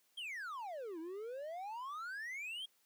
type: exponential two-way sweep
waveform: triangle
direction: down then up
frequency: 3301 to 314 to 3301 Hz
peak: -40 dBFS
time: 0.17-2.66 s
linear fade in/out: 10 ms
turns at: 0.99 s
effects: white hiss -74 dBFS RMS until 2.85 s + high-pass 200 Hz 12 dB/octave